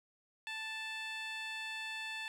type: tone with band-pass filter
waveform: 15% pulse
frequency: 880 Hz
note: A5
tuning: in tune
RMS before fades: -42 dBFS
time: 0.47-2.28 s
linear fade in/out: 0 ms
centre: 2700 Hz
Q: 0.92
effects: 12-bit